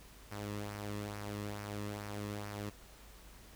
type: tone with flanger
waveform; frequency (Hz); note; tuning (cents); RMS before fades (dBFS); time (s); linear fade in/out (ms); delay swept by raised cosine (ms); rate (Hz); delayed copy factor
sawtooth; 103.3; G#2; -9; -42; 0.31-2.7; 10; 0.26 to 1.36; 2.3; -0.5
effects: added 50 Hz sine -57 dBFS peak until 3.55 s + pink hiss -58 dBFS RMS until 3.55 s